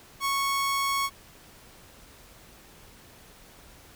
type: tone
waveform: sawtooth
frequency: 1105 Hz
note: C#6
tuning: 6 cents flat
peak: -21 dBFS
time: 0.2-1.1 s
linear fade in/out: 50 ms
effects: pink hiss -52 dBFS RMS until 3.95 s